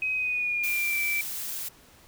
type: tone with pitch glide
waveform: sine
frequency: 2527 to 2331 Hz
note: D#7 to D7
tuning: +26 to -14 cents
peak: -25 dBFS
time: 0.02-1.21 s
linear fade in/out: 2 ms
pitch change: -140 cents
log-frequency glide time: 0.14-1 s
type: noise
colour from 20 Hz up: blue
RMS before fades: -34 dBFS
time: 0.63-1.69 s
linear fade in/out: 10 ms
effects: pink hiss -55 dBFS RMS until 2.07 s